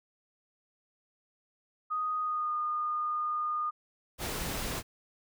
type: tone with pitch glide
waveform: sine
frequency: 1244.5 to 1221.7 Hz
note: D#6 to D#6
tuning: 0 to -32 cents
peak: -29 dBFS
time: 1.9-3.71 s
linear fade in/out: 20 ms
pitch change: -32 cents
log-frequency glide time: 2.21-2.54 s
type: noise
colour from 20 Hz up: pink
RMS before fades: -35 dBFS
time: 4.18-4.83 s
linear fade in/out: 50 ms
effects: none